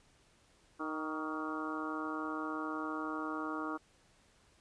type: harmonic tone with a mistuned harmonic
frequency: 155.5 Hz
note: D#3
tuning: 1 cent flat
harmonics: 2 / 3 / 4 / 5 / 6 / 7 / 8 / 9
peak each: -39 / -47 / -49 / -49 / -48 / -43 / -44 / -45 dBFS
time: 0.79-3.78 s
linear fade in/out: 20 ms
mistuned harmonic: 7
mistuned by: +55 cents
effects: pink hiss -67 dBFS RMS until 4.6 s + resampled to 22050 Hz